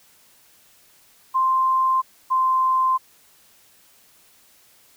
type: tone pair in turn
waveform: sine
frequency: 1046.5 / 1040.9 Hz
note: C6 / C6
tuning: 0 / -9 cents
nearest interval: unison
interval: 9 cents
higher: first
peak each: -16 dBFS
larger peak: neither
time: 1.34-2.02 / 2.3-2.98 s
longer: neither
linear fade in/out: 20 ms
effects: white hiss -55 dBFS RMS until 4.96 s